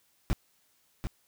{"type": "noise with echo", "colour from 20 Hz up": "brown", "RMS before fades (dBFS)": -25, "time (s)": [0.3, 0.33], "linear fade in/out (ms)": 0, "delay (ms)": 740, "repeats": 1, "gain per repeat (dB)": -7, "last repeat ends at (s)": 1.07, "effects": ["white hiss -69 dBFS RMS until 1.27 s"]}